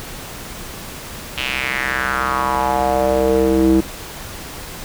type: tone with band-pass filter sweep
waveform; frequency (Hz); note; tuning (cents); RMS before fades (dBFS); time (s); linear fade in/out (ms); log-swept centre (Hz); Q
square; 65.41; C2; 0; -17; 1.37-3.81; 10; 2900 to 300; 3.8
effects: pink hiss -32 dBFS RMS until 4.84 s